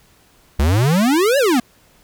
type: exponential two-way sweep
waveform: square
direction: up then down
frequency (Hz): 65.41 to 587.3 to 227.3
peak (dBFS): -13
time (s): 0.59-1.6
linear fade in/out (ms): 5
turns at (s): 1.38
effects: pink hiss -53 dBFS RMS until 2.03 s